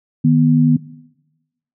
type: tone pair together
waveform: sine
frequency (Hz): 154.6 / 245.4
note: D#3 / B3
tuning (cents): -11 / -11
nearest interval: minor sixth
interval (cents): 800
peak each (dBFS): -12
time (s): 0.24-0.77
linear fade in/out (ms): 10
effects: noise-tail reverb RT60 1.0 s tail -19 dB re dry